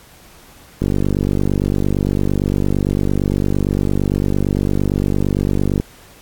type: click train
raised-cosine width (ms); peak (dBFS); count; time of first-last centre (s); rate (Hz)
3; -4; 244; 0.82-5.8; 48.8
effects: pink hiss -45 dBFS RMS until 6.21 s + AAC 64 kbps